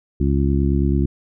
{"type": "harmonic tone", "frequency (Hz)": 69.3, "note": "C#2", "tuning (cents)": 0, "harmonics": [1, 2, 3, 4, 5], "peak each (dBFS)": [-18, -21, -23, -24, -25], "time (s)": [0.2, 1.06], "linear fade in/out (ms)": 5, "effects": []}